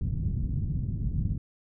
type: low-pass noise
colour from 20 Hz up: white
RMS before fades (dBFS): -29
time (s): 0.01-1.38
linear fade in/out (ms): 2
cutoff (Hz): 160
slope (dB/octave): 24
effects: none